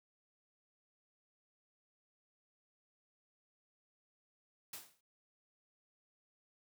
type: noise with exponential decay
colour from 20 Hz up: white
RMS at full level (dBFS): -43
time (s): 4.73-5.01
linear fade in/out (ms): 5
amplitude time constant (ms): 59
effects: noise-tail reverb RT60 0.2 s tail -25 dB re dry + high-pass 80 Hz 12 dB/octave